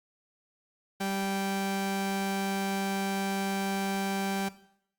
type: tone pair together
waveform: sawtooth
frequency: 195.4 / 390.8 Hz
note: G3 / G4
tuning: -5 / -5 cents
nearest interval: octave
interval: 1200 cents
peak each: -27 dBFS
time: 1-4.49 s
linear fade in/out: 10 ms
effects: noise-tail reverb RT60 0.7 s tail -17 dB re dry + Opus 48 kbps